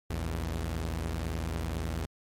sawtooth tone pair together, 57.84 / 81.8 Hz, A#1 / E2, -13 / -13 cents, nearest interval tritone, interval 600 cents, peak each -31 / -29 dBFS, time 0.1-2.06 s, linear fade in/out 5 ms, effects MP3 64 kbps

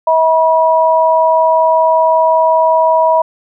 sine tone pair together, 642.7 / 968 Hz, E5 / B5, -44 / -35 cents, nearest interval perfect fifth, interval 709 cents, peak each -10 dBFS, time 0.07-3.22 s, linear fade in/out 5 ms, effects none

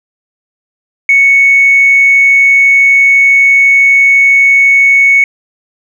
triangle tone with tanh clipping, 2217 Hz, C#7, in tune, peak -3 dBFS, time 1.09-5.24 s, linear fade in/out 2 ms, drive 4 dB, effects none

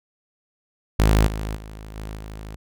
sawtooth tone with level steps, 53.1 Hz, G#1, 39 cents sharp, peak -10 / -22 / -32 / -27 / -30 dBFS, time 0.99-2.56 s, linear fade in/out 5 ms, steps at 1.26 / 1.55 / 1.95 / 2.15 s, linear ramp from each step 20 ms, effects none

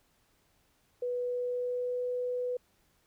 sine tone with pitch glide, 491.7 to 495.4 Hz, B4 to B4, -8 to +5 cents, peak -30 dBFS, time 1.02-2.57 s, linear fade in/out 5 ms, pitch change +13 cents, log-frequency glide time 1.21-2.06 s, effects pink hiss -70 dBFS RMS until 3.06 s

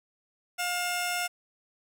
15% pulse tone pair together, 711 / 2684 Hz, F5 / E7, +31 / +31 cents, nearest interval octave + major seventh, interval 2300 cents, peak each -23 / -27 dBFS, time 0.58-1.28 s, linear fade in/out 20 ms, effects none

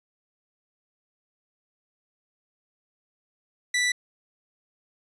sawtooth tone, 1971 Hz, B6, 4 cents flat, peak -18 dBFS, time 3.74-3.92 s, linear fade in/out 5 ms, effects resampled to 22050 Hz

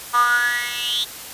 10% pulse tone with high-pass filter sweep, 241.4 Hz, B3, 39 cents flat, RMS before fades -20 dBFS, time 0.13-1.05 s, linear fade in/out 20 ms, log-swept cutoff 1100 to 3700 Hz, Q 10, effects white hiss -35 dBFS RMS until 1.33 s + resampled to 32000 Hz

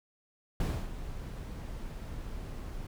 brown noise with ADSR envelope, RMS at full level -28 dBFS, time 0.6-2.87 s, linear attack 3 ms, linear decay 270 ms, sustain -12 dB, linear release 6 ms, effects none

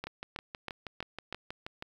two click trains, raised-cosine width 0.3 ms, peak -21 / -23 dBFS, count 5 / 12, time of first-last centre 0.04-1.326 / 0.07-1.824 s, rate 3.11 / 6.27 Hz, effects 9-bit

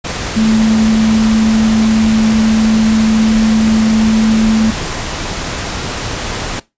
sine tone in noise, 220 Hz, A3, in tune, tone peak -8 dBFS, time 0.36-4.71 s, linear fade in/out 10 ms, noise pink, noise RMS -20 dBFS, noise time 0.04-6.6 s, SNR +9 dB, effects noise-tail reverb RT60 0.2 s tail -19 dB re dry + resampled to 16000 Hz

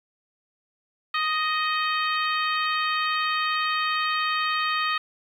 harmonic tone with a mistuned harmonic, 622.3 Hz, D#5, in tune, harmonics 2 / 3 / 4 / 5 / 6 / 7, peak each -25 / -29 / -31 / -33 / -35 / -36 dBFS, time 1.14-4.98 s, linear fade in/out 5 ms, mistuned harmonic 4, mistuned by +26 cents, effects 9-bit

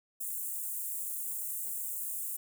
white high-pass noise, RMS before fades -37 dBFS, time 0.2-2.37 s, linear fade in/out 10 ms, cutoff 7600 Hz, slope 48 dB/octave, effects none

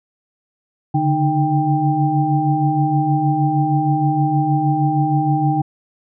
sine tone cluster, 141.6 / 148 / 308.2 / 789 Hz, C#3 / D3 / D#4 / G5, +37 / +14 / -16 / +11 cents, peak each -22 / -18 / -20 / -19 dBFS, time 0.94-5.62 s, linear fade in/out 10 ms, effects none

